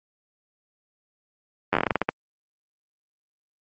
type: slowing click train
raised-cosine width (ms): 0.5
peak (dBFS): -5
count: 12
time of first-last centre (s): 1.73-2.09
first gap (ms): 10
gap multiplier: 1.22
effects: high-pass 150 Hz 12 dB/octave + Opus 32 kbps